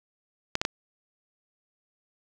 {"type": "clicks", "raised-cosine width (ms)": 0.2, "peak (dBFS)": -8, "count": 3, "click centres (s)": [0.554, 0.615, 0.651], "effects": []}